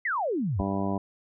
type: exponential sweep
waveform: sine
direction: down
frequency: 2100 to 72.5 Hz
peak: -25 dBFS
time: 0.05-0.62 s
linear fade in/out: 5 ms
type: harmonic tone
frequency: 98.2 Hz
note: G2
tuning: 4 cents sharp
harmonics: 1 / 2 / 3 / 4 / 5 / 6 / 7 / 8 / 9 / 10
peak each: -35 / -29 / -33 / -36 / -44 / -37 / -36 / -40 / -46 / -37 dBFS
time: 0.59-0.98 s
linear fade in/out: 5 ms
effects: none